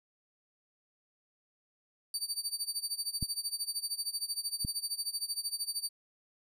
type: tone with tremolo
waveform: 25% pulse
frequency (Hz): 4611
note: D8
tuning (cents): -33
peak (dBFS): -26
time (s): 2.14-5.89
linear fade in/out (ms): 2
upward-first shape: sine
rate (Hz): 13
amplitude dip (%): 90
type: clicks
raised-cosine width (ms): 5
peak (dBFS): -22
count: 2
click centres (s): 3.227 / 4.649
effects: none